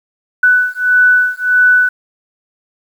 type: beating tone pair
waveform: sine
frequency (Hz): 1490 / 1491.6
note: F#6 / F#6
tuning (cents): +12 / +14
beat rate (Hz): 1.6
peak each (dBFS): -11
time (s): 0.43-1.89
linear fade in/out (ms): 5
effects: 7-bit